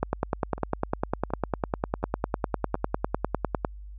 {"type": "two click trains", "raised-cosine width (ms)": 1, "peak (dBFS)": [-10, -24], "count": [37, 4], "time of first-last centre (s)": [[0.03, 3.648], [0.58, 2.754]], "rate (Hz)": [9.95, 1.38], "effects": ["added 50 Hz sine -39 dBFS peak until 3.98 s"]}